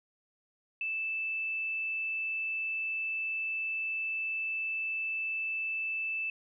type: tone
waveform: sine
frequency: 2637 Hz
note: E7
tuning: in tune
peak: -31 dBFS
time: 0.81-6.3 s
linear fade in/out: 2 ms
effects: none